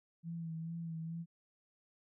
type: tone with vibrato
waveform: sine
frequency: 164.81 Hz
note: E3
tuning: in tune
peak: -39 dBFS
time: 0.23-1.26 s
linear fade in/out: 50 ms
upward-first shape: sine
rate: 2.3 Hz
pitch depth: 34 cents each way
effects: none